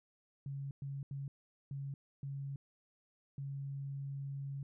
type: tone bursts at uneven times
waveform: sine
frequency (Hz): 138.59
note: C#3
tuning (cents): 0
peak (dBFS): -39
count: 6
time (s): 0.46-0.71 / 0.82-1.03 / 1.11-1.28 / 1.71-1.94 / 2.23-2.56 / 3.38-4.63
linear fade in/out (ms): 2
effects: none